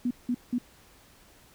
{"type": "tone bursts", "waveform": "sine", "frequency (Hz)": 244.6, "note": "B3", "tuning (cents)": -16, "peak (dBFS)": -24, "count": 3, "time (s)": [0.05, 0.584], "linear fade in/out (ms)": 5, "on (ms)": 58, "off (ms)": 180, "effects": ["pink hiss -57 dBFS RMS until 1.54 s"]}